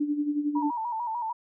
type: tone with tremolo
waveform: sine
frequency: 293.7 Hz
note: D4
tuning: in tune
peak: -22 dBFS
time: 0-0.71 s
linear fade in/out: 10 ms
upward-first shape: sine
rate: 11 Hz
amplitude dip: 65%
type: tone with vibrato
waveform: sine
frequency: 922 Hz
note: A#5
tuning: 19 cents flat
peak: -28 dBFS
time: 0.55-1.33 s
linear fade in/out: 10 ms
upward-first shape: square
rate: 6.7 Hz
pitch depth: 69 cents each way
effects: none